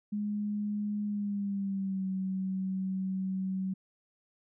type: tone with pitch glide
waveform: sine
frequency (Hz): 207.7 to 189.36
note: G#3 to F#3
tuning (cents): 0 to +40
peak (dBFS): -30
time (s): 0.12-3.74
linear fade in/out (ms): 10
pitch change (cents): -160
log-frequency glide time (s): 1.05-2.07
effects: none